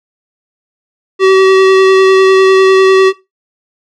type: tone with vibrato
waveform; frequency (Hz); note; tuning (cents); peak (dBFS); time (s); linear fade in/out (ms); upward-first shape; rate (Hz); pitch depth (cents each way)
square; 381.5; G4; -47; -4; 1.19-3.13; 50; sine; 10; 10
effects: noise-tail reverb RT60 0.2 s tail -17 dB re dry + low-pass 4000 Hz 12 dB/octave